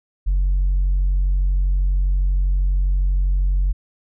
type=tone; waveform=sine; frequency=46.25 Hz; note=F#1; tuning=in tune; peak=-13 dBFS; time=0.26-3.73 s; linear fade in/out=20 ms; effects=tanh soft clip ceiling -13 dBFS